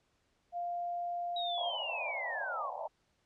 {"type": "tone", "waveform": "sine", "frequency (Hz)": 698.5, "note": "F5", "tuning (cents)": 0, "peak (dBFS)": -34, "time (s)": [0.52, 1.73], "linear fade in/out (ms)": 50}
{"type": "linear sweep", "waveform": "sine", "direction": "down", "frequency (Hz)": [3858, 1036], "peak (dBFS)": -36, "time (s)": [1.36, 2.7], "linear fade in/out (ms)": 5}
{"type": "band-pass noise", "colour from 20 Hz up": "pink", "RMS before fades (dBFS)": -41, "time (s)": [1.57, 2.88], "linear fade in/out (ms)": 10, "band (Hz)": [550, 990], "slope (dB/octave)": 96}
{"effects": ["pink hiss -75 dBFS RMS until 3.25 s", "low-pass 7000 Hz 12 dB/octave"]}